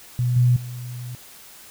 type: tone with level steps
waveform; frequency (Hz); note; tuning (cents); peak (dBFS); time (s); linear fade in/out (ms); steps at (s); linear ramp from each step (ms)
sine; 123.1; B2; -5; -18 / -13 / -30; 0.19-1.15; 0; 0.36 / 0.56; 5
effects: white hiss -45 dBFS RMS until 1.7 s